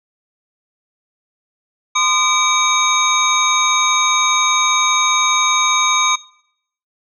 sine tone cluster, 1030 / 1218 / 2308 / 3735 / 6420 Hz, C6 / D#6 / D7 / A#7 / G8, -28 / -37 / -31 / +3 / +40 cents, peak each -19 dBFS, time 1.95-6.16 s, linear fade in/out 10 ms, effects noise-tail reverb RT60 0.7 s tail -20 dB re dry + tanh soft clip ceiling -1 dBFS

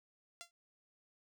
5% pulse tone with exponential decay, 687 Hz, F5, 29 cents flat, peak -32 dBFS, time 0.41-0.51 s, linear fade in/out 0 ms, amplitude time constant 21 ms, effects none

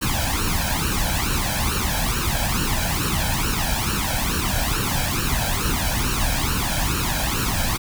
pink noise with flanger, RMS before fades -22 dBFS, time 0.01-7.78 s, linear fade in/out 20 ms, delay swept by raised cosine 0.71 to 1.28 ms, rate 2.3 Hz, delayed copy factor +0.8, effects none

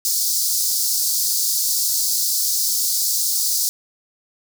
pink high-pass noise, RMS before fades -20 dBFS, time 0.05-3.69 s, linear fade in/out 0 ms, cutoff 4500 Hz, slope 48 dB/octave, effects none

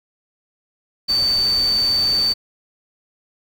sine tone in noise, 4563 Hz, C#8, 49 cents sharp, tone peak -15 dBFS, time 1.08-2.34 s, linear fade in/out 20 ms, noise pink, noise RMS -32 dBFS, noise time 1.08-2.34 s, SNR +14 dB, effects none

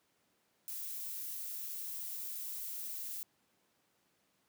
violet noise, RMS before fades -42 dBFS, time 0.68-3.23 s, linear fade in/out 0 ms, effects pink hiss -75 dBFS RMS until 4.48 s + high-pass 150 Hz 12 dB/octave

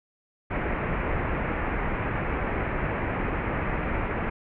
pink low-pass noise, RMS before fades -28 dBFS, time 0.5-4.3 s, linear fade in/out 10 ms, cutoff 2400 Hz, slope 48 dB/octave, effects none

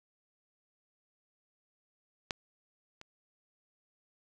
clicks, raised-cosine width 0.2 ms, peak -15 / -30 dBFS, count 2, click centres 2.308 / 3.014 s, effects none

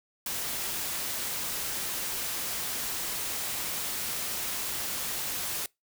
white noise, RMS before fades -33 dBFS, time 0.26-5.66 s, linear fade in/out 2 ms, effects noise-tail reverb RT60 0.2 s tail -25 dB re dry

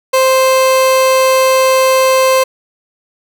30% pulse tone, 523.3 Hz, C5, in tune, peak -5 dBFS, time 0.13-2.44 s, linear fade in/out 10 ms, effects none

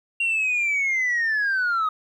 sine linear sweep, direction down, 2770 to 1244.5 Hz, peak -18 dBFS, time 0.2-1.89 s, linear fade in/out 5 ms, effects tanh soft clip ceiling -18 dBFS + 10-bit

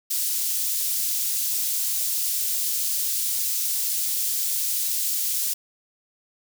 white high-pass noise, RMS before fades -25 dBFS, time 0.1-5.54 s, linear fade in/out 10 ms, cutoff 5000 Hz, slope 12 dB/octave, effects none

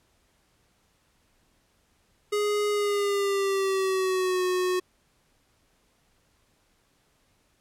square tone with pitch glide, 415.3 to 365.7 Hz, G#4 to F#4, 0 to -20 cents, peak -24 dBFS, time 2.32-4.8 s, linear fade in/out 10 ms, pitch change -220 cents, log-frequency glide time 2.7-4.43 s, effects pink hiss -67 dBFS RMS until 7.6 s + low-pass 12000 Hz 12 dB/octave

